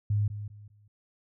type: tone with echo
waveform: sine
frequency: 103.83 Hz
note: G#2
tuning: in tune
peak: -23 dBFS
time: 0.1-0.28 s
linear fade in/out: 5 ms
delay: 200 ms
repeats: 3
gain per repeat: -11 dB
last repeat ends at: 0.88 s
effects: none